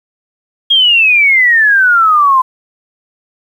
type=exponential sweep; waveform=sine; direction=down; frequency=3283 to 1019 Hz; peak=-5 dBFS; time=0.7-2.42 s; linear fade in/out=10 ms; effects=7-bit